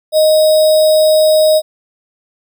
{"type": "tone with sample-and-hold", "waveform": "sine", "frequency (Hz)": 622.3, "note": "D#5", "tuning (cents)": 0, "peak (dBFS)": -6, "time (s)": [0.12, 1.62], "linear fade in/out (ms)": 50, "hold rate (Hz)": 4410, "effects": []}